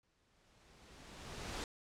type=noise with exponential growth; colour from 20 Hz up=pink; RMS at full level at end=-40 dBFS; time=0.03-1.64 s; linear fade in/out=1 ms; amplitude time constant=350 ms; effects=low-pass 7000 Hz 12 dB/octave